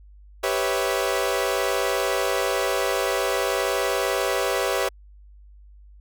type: chord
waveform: sawtooth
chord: C# half-diminished seventh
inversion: second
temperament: equal with one note detuned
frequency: 392 / 493.9 / 554.4 / 654.7 Hz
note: G4 / B4 / C#5 / E5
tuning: 0 / 0 / 0 / -12 cents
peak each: -23 / -23 / -23 / -25 dBFS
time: 0.43-4.89 s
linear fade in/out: 10 ms
effects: added 50 Hz sine -45 dBFS peak until 6 s